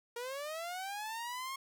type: linear sweep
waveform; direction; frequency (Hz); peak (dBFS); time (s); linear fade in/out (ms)
sawtooth; up; 466.2 to 1088; -35; 0.16-1.56; 5
effects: none